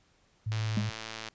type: tone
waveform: sine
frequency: 108.4 Hz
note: A2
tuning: 25 cents flat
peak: -29 dBFS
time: 0.46-0.9 s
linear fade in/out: 10 ms
type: click train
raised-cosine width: 0.2 ms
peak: -21 dBFS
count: 86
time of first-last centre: 0.52-1.286 s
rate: 111 Hz
type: tone with exponential decay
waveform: triangle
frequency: 206 Hz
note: G#3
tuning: 14 cents flat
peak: -22 dBFS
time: 0.77-0.95 s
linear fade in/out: 2 ms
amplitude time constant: 37 ms
effects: pink hiss -67 dBFS RMS until 1.34 s + resampled to 16000 Hz

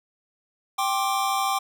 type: chord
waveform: square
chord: G suspended fourth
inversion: none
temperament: equal with one note detuned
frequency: 784 / 1061.7 / 1174.7 Hz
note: G5 / C6 / D6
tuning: 0 / +25 / 0 cents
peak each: -26 / -29 / -28 dBFS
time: 0.78-1.59 s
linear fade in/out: 10 ms
effects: none

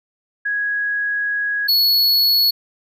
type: tone pair in turn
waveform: sine / square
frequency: 1661.2 / 4381 Hz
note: G#6 / C#8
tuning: 0 / -21 cents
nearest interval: octave + perfect fourth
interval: 1679 cents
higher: second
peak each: -18 / -13 dBFS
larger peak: second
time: 0.45-1.68 / 1.68-2.51 s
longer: first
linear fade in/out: 10 ms
effects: none

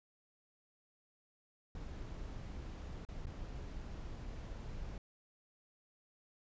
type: noise with dropouts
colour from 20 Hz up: brown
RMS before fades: -45 dBFS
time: 1.75-4.98 s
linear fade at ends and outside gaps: 2 ms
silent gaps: 3.051-3.087 / 3.257-3.268 s
effects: resampled to 16000 Hz

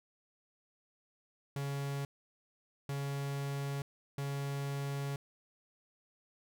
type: tone bursts at uneven times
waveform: 45% pulse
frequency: 140 Hz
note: C#3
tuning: 18 cents sharp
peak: -35 dBFS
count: 3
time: 1.56-2.05 / 2.89-3.82 / 4.18-5.16 s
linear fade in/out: 2 ms
effects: none

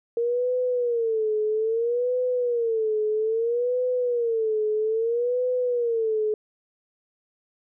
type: tone with vibrato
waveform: sine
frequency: 463.4 Hz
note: A#4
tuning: 10 cents flat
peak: -21 dBFS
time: 0.17-6.34 s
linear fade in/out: 2 ms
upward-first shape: sine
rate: 0.61 Hz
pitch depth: 140 cents each way
effects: none

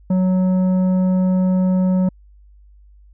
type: tone with tanh clipping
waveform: sine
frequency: 185 Hz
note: F#3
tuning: in tune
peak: -15 dBFS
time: 0.1-2.09 s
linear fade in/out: 5 ms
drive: 9 dB
effects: added 50 Hz sine -44 dBFS peak until 3.13 s

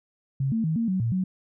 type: tone with pitch steps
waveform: sine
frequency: 135.6 / 225 / 159 / 229.7 / 187.4 / 115.4 / 186 Hz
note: C#3 / A3 / D#3 / A#3 / F#3 / A#2 / F#3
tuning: -38 / +39 / +38 / -25 / +22 / -17 / +9 cents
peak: -22 dBFS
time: 0.4-1.24 s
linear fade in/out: 5 ms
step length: 120 ms
effects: none

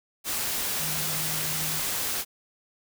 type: tone in noise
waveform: sine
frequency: 155.56 Hz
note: D#3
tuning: in tune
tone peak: -37 dBFS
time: 0.77-1.82 s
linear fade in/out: 50 ms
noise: white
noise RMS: -29 dBFS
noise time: 0.24-2.25 s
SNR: -11 dB
effects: none

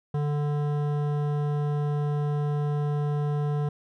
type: tone with hard clipping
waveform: sine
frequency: 146.83 Hz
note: D3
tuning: in tune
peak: -26 dBFS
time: 0.14-3.69 s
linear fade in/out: 5 ms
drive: 14 dB
effects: none

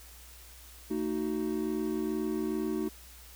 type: chord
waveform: triangle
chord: D# diminished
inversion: second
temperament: just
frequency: 224 / 311.1 / 373.4 Hz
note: A3 / D#4 / F#4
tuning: +31 / 0 / +16 cents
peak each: -33 / -31 / -32 dBFS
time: 0.9-2.89 s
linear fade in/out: 10 ms
effects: added 60 Hz sine -52 dBFS peak until 3.35 s + white hiss -53 dBFS RMS until 3.35 s

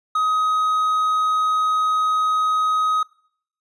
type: tone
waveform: triangle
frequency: 1260 Hz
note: D#6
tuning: 21 cents sharp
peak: -15 dBFS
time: 0.15-3.03 s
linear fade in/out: 5 ms
effects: noise-tail reverb RT60 0.6 s tail -23 dB re dry + resampled to 24000 Hz

